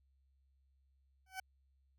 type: tone with exponential growth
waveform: 20% pulse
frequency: 758 Hz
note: F#5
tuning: 42 cents sharp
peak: -33 dBFS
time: 1.26-1.4 s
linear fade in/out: 5 ms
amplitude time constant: 30 ms
effects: added 67 Hz sine -70 dBFS peak until 1.98 s